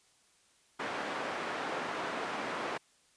white band-pass noise, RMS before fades -37 dBFS, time 0.79-2.78 s, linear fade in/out 10 ms, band 250 to 1400 Hz, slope 12 dB/octave, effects white hiss -67 dBFS RMS until 3.16 s + resampled to 22050 Hz

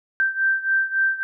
sine beating tone pair, 1564 / 1567.6 Hz, G6 / G6, -4 / 0 cents, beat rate 3.6 Hz, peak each -20 / -23 dBFS, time 0.2-1.23 s, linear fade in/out 0 ms, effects none

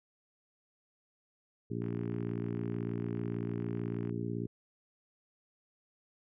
harmonic tone, 58.1 Hz, A#1, 5 cents flat, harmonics 2 / 3 / 4 / 5 / 6 / 7, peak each -38 / -40 / -41 / -42 / -43 / -43 dBFS, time 1.7-4.47 s, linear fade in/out 10 ms
click train, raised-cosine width 0.5 ms, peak -36 dBFS, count 107, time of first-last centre 1.82-4.095 s, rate 46.6 Hz
effects none

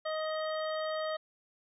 harmonic tone, 626 Hz, D#5, 10 cents sharp, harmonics 1 / 2 / 3 / 5 / 6 / 7, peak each -33 / -39 / -43 / -47 / -49 / -50 dBFS, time 0.05-1.17 s, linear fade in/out 10 ms, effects none

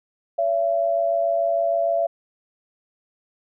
sine tone pair together, 566.4 / 673 Hz, C#5 / E5, +37 / +36 cents, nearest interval minor third, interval 299 cents, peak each -25 / -19 dBFS, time 0.38-2.07 s, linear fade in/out 10 ms, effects none

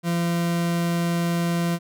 40% pulse tone, 170.9 Hz, F3, 37 cents flat, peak -20 dBFS, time 0.03-1.79 s, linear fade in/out 50 ms, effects none

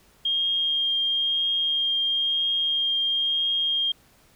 sine tone with vibrato, 3223 Hz, G7, 47 cents sharp, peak -21 dBFS, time 0.25-3.92 s, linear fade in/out 5 ms, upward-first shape triangle, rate 1 Hz, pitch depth 10 cents each way, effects pink hiss -58 dBFS RMS until 4.35 s

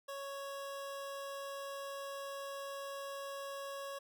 25% pulse tone, 554.4 Hz, C#5, in tune, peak -38 dBFS, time 0.08-3.99 s, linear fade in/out 10 ms, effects none

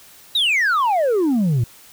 sine exponential sweep, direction down, 3937 to 109.3 Hz, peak -12 dBFS, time 0.35-1.64 s, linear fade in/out 5 ms, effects tanh soft clip ceiling -14 dBFS + white hiss -46 dBFS RMS until 1.92 s

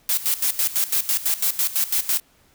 blue noise with tremolo, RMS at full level -20 dBFS, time 0.09-2.2 s, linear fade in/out 2 ms, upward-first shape square, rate 6 Hz, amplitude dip 80%, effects pink hiss -58 dBFS RMS until 2.54 s

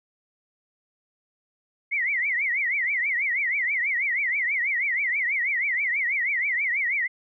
sine tone with vibrato, 2093 Hz, C7, in tune, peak -22 dBFS, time 1.91-7.08 s, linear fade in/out 20 ms, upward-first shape triangle, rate 6.2 Hz, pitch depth 220 cents each way, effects none

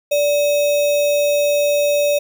sine tone with sample-and-hold, 582 Hz, D5, 16 cents flat, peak -13 dBFS, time 0.11-2.19 s, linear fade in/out 10 ms, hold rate 3150 Hz, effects none

